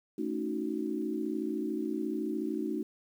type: chord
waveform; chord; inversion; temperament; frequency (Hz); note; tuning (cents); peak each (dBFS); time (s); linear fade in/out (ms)
sine; D# half-diminished seventh; second; equal; 220 / 277.2 / 311.1 / 370; A3 / C#4 / D#4 / F#4; 0 / 0 / 0 / 0; -37 / -38 / -34 / -37; 0.18-2.83; 5
effects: 10-bit